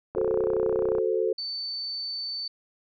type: click train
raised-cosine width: 1 ms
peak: -20 dBFS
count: 27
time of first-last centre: 0.15-0.983 s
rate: 31.2 Hz
type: chord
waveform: sine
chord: F# diminished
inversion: none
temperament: equal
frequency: 370 / 440 / 523.3 Hz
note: F#4 / A4 / C5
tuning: 0 / 0 / 0 cents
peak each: -27 / -25 / -30 dBFS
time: 0.16-1.33 s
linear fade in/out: 5 ms
type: tone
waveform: sine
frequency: 4531 Hz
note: C#8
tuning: 37 cents sharp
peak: -30 dBFS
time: 1.38-2.48 s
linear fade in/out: 5 ms
effects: none